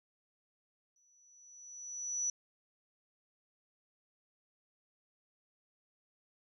sine tone with exponential growth, 5920 Hz, F#8, in tune, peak -30 dBFS, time 0.96-2.3 s, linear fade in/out 2 ms, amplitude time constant 290 ms, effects none

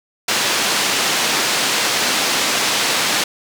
white band-pass noise, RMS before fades -18 dBFS, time 0.28-3.24 s, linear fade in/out 5 ms, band 180 to 5400 Hz, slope 12 dB/octave, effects none

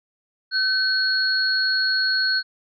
sine tone pair together, 1527 / 4329 Hz, G6 / C#8, -46 / -42 cents, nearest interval octave + tritone, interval 1804 cents, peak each -21 dBFS, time 0.51-2.43 s, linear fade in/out 50 ms, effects none

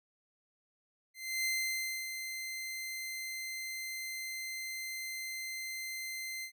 sawtooth tone with ADSR envelope, 2077 Hz, C7, 13 cents flat, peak -27 dBFS, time 1.14-6.52 s, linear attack 310 ms, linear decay 610 ms, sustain -8 dB, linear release 87 ms, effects none

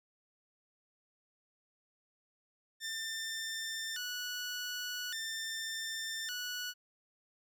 15% pulse tone with vibrato, 1624 Hz, G#6, 39 cents flat, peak -31 dBFS, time 2.8-6.74 s, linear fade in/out 50 ms, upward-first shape square, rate 0.43 Hz, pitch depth 170 cents each way, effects none

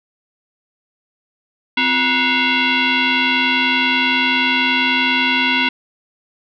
sine tone with frequency modulation, 349.2 Hz, F4, in tune, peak -13 dBFS, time 1.77-5.69 s, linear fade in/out 5 ms, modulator 608 Hz, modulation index 5.2, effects none

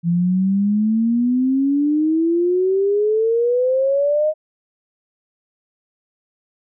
sine exponential sweep, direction up, 167.8 to 626 Hz, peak -14 dBFS, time 0.03-4.34 s, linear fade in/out 50 ms, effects none

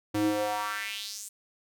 square tone with high-pass filter sweep, 104.4 Hz, G#2, 10 cents sharp, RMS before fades -31 dBFS, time 0.14-1.29 s, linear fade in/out 10 ms, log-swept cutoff 210 to 8600 Hz, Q 3.3, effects none

